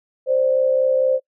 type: tone pair together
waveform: sine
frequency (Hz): 523.3 / 587.7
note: C5 / D5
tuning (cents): 0 / +1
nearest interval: major second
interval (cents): 201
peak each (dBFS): -15 / -22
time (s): 0.26-1.2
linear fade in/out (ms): 50
effects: noise-tail reverb RT60 0.1 s tail -25 dB re dry